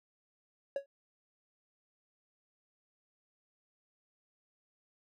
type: tone with exponential decay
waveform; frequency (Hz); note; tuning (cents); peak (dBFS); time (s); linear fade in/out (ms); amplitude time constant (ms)
triangle; 556; C#5; +5; -26; 0.76-0.86; 2; 21
effects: none